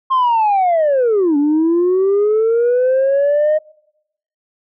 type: linear two-way sweep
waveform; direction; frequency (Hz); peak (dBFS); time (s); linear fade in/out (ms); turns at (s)
sine; down then up; 1071 to 283.2 to 622; -9; 0.1-3.59; 20; 1.37
effects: noise-tail reverb RT60 0.8 s tail -26 dB re dry + tanh soft clip ceiling -9 dBFS